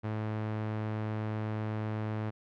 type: tone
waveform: sawtooth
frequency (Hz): 108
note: A2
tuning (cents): -32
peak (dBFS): -28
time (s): 0.03-2.31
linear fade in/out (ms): 20
effects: low-pass 2000 Hz 12 dB/octave